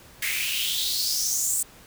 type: noise with high-pass filter sweep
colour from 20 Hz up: white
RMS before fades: -26 dBFS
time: 0.22-1.63 s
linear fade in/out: 5 ms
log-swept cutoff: 2000 to 8400 Hz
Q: 5.9
effects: pink hiss -50 dBFS RMS until 1.86 s